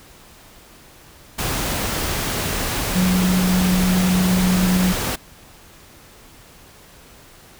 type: tone in noise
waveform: sine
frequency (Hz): 183.3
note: F#3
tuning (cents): -16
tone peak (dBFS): -15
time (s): 2.95-4.93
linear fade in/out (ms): 10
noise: pink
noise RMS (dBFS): -23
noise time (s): 1.38-5.16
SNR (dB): +5
effects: pink hiss -46 dBFS RMS until 7.59 s